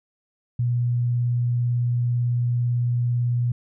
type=tone with vibrato; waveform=sine; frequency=121.1 Hz; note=B2; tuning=34 cents flat; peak=-19 dBFS; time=0.59-3.52 s; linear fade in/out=5 ms; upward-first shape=sine; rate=18 Hz; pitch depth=8 cents each way; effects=none